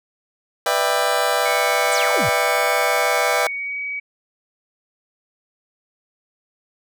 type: chord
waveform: 25% pulse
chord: E minor seventh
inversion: second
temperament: just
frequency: 494.4 / 593.3 / 659.3 / 791.1 Hz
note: B4 / D5 / E5 / G5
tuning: +2 / +18 / 0 / +16 cents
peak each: -20 / -19 / -19 / -19 dBFS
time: 0.66-3.47 s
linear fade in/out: 2 ms
type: tone with pitch glide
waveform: sine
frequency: 2211 to 2268 Hz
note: C#7 to C#7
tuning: -5 to +39 cents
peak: -24 dBFS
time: 1.45-4 s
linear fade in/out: 10 ms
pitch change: +44 cents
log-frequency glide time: 3.26-3.79 s
type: exponential sweep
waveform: sine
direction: down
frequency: 9140 to 92.5 Hz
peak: -24 dBFS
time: 1.92-2.29 s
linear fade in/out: 0 ms
effects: none